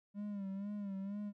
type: tone with vibrato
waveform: triangle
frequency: 200 Hz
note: G3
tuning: 35 cents sharp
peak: -37 dBFS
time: 0.14-1.33 s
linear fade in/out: 50 ms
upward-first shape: sine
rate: 2.1 Hz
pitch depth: 67 cents each way
effects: none